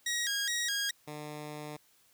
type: tone with vibrato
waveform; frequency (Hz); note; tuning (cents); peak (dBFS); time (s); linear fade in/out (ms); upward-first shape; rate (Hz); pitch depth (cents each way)
15% pulse; 1760; A6; 0; -24; 0.06-0.91; 5; square; 2.4; 130
type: tone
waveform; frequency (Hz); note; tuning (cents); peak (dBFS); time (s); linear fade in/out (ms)
10% pulse; 150; D3; +37; -32; 1.07-1.77; 10
effects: white hiss -66 dBFS RMS until 2.13 s